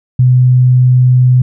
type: tone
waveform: sine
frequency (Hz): 126.3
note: B2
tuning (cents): +39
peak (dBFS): -4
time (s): 0.19-1.42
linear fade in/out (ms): 5
effects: none